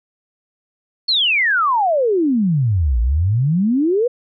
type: exponential two-way sweep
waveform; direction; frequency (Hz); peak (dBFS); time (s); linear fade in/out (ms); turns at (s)
sine; down then up; 4435 to 55 to 508; -13; 1.08-4.08; 10; 3
effects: none